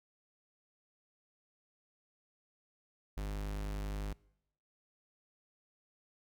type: tone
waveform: 45% pulse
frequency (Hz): 50.7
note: G#1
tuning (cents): -41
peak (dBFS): -36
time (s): 3.17-4.13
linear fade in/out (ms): 5
effects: noise-tail reverb RT60 0.8 s tail -24 dB re dry